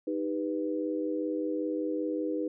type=chord; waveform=sine; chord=Eb augmented; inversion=none; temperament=equal with one note detuned; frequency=311.1 / 396.3 / 493.9 Hz; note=Eb4 / G4 / B4; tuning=0 / +19 / 0 cents; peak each=-31 / -36 / -34 dBFS; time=0.07-2.48 s; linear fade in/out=5 ms; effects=none